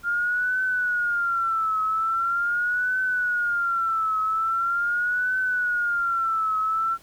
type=tone with vibrato; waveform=sine; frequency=1396.9 Hz; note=F6; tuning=in tune; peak=-21 dBFS; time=0.03-6.98 s; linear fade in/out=50 ms; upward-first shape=triangle; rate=0.42 Hz; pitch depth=150 cents each way; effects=pink hiss -53 dBFS RMS until 7.02 s